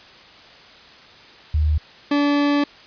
sine / 40% pulse tone pair in turn, 76.4 / 288.4 Hz, D#2 / D4, -31 / -31 cents, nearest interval octave + major seventh, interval 2300 cents, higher second, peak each -15 dBFS, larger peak neither, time 1.54-1.78 / 2.11-2.64 s, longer second, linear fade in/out 5 ms, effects white hiss -45 dBFS RMS until 2.86 s + resampled to 11025 Hz

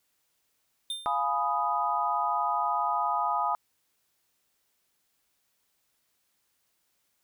square tone with exponential decay, 3600 Hz, A7, 39 cents sharp, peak -29 dBFS, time 0.9-1.24 s, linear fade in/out 2 ms, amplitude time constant 73 ms
sine chord, F half-diminished seventh, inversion none, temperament equal with one note detuned, 698.5 / 835.4 / 987.8 / 1244.5 Hz, F5 / Ab5 / Cb6 / Eb6, 0 / +10 / 0 / 0 cents, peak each -33 / -30 / -31 / -29 dBFS, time 1.06-3.55 s, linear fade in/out 0 ms
effects white hiss -74 dBFS RMS until 7.23 s

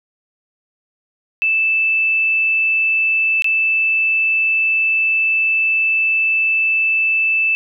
sine tone with dropouts, 2637 Hz, E7, in tune, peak -13 dBFS, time 1.42-7.55 s, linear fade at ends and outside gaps 0 ms, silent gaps 3.422-3.444 s, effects none

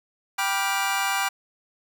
25% pulse chord, G dominant seventh, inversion none, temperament just, 784 / 980 / 1176 / 1411.2 Hz, G5 / B5 / D6 / F6, 0 / -14 / +2 / +18 cents, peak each -23 / -26 / -26 / -27 dBFS, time 0.38-1.29 s, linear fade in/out 10 ms, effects none

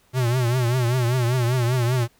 square tone with vibrato, 123.2 Hz, B2, 4 cents flat, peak -19 dBFS, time 0.13-2.08 s, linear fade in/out 50 ms, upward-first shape triangle, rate 5.1 Hz, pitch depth 120 cents each way, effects pink hiss -60 dBFS RMS until 2.19 s

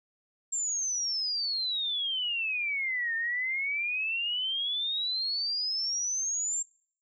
sine exponential two-way sweep, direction down then up, 7459 to 1805 to 7459 Hz, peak -28 dBFS, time 0.52-6.63 s, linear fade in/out 10 ms, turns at 3.15 s, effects noise-tail reverb RT60 0.6 s tail -26 dB re dry

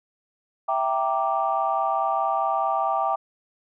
sine chord, E half-diminished seventh, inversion none, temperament equal, 659.3 / 784 / 932.3 / 1174.7 Hz, E5 / G5 / Bb5 / D6, 0 / 0 / 0 / 0 cents, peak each -27 / -24 / -29 / -26 dBFS, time 0.68-3.16 s, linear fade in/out 10 ms, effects tanh soft clip ceiling -10 dBFS

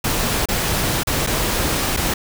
pink noise with dropouts, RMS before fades -20 dBFS, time 0.04-2.14 s, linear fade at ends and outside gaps 5 ms, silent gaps 0.457-0.486 / 1.034-1.07 / 1.266-1.271 / 1.966-1.971 s, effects none

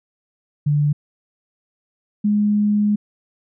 sine tone pair in turn, 146.83 / 208.1 Hz, D3 / G#3, 0 / +4 cents, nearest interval tritone, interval 604 cents, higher second, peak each -14 dBFS, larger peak neither, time 0.66-0.93 / 2.24-2.96 s, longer second, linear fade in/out 10 ms, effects none

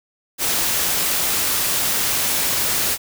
white noise, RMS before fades -20 dBFS, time 0.38-2.98 s, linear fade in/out 50 ms, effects none

